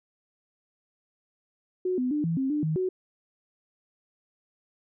sine tone with pitch steps, 367.2 / 252.3 / 298.2 / 165.4 / 266.4 / 298.1 / 156.8 / 370.9 Hz, F#4 / B3 / D4 / E3 / C4 / D4 / D#3 / F#4, -13 / +37 / +27 / +6 / +31 / +26 / +14 / +4 cents, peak -24 dBFS, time 1.85-2.89 s, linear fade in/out 5 ms, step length 130 ms, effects none

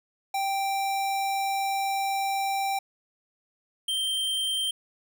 square tone pair in turn, 784 / 3145 Hz, G5 / G7, 0 / +5 cents, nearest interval 2 octaves, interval 2405 cents, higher second, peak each -26 / -26 dBFS, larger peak neither, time 0.34-2.79 / 3.88-4.71 s, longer first, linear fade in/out 5 ms, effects none

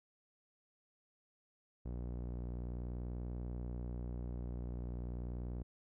sawtooth tone with low-pass filter, 60.4 Hz, B1, 38 cents flat, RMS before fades -42 dBFS, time 1.85-5.63 s, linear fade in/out 10 ms, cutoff 520 Hz, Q 0.61, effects none

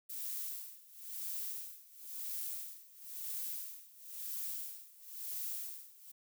violet noise with tremolo, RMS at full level -40 dBFS, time 0.09-6.12 s, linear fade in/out 10 ms, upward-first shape sine, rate 0.98 Hz, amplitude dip 90%, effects none

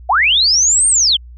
sine linear two-way sweep, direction up then down, 642 to 8870 to 2942 Hz, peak -9 dBFS, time 0.09-1.17 s, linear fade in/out 10 ms, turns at 0.88 s, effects added 60 Hz sine -33 dBFS peak until 1.37 s

